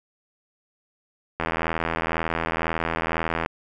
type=click train; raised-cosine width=0.5 ms; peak=-9 dBFS; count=170; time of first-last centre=1.4-3.461 s; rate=82 Hz; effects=none